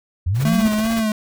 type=linear sweep; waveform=sine; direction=up; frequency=79.2 to 232.6 Hz; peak=-16 dBFS; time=0.26-0.69 s; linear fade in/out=10 ms
type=noise with tremolo; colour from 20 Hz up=pink; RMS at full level=-29 dBFS; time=0.34-1.05 s; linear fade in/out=50 ms; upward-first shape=sine; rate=16 Hz; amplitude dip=70%
type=tone with vibrato; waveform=square; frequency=220 Hz; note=A3; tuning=in tune; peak=-18 dBFS; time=0.45-1.12 s; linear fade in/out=2 ms; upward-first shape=sine; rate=2.6 Hz; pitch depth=58 cents each way
effects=none